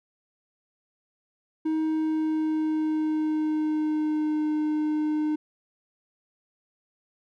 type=tone with pitch glide; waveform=triangle; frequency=315 to 305 Hz; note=D#4 to D#4; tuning=+21 to -34 cents; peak=-21 dBFS; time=1.65-5.36 s; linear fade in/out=10 ms; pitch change=-55 cents; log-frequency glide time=1.81-4.5 s; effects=none